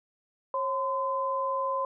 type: tone pair together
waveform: sine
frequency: 542.4 / 1024 Hz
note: C#5 / C6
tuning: -38 / -38 cents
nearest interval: major seventh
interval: 1100 cents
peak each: -31 / -28 dBFS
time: 0.54-1.85 s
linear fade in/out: 2 ms
effects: none